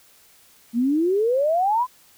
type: exponential sweep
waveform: sine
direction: up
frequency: 224.8 to 1039 Hz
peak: -17 dBFS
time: 0.73-1.87 s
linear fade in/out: 50 ms
effects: white hiss -54 dBFS RMS until 2.17 s